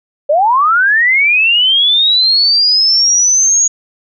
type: linear sweep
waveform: sine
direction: up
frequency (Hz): 555 to 6720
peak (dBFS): -7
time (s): 0.29-3.68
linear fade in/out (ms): 10
effects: none